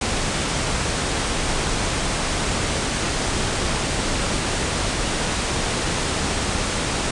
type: low-pass noise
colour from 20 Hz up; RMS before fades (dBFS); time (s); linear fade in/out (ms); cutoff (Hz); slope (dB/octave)
pink; -23; 0.01-7.11; 5; 9600; 96
effects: none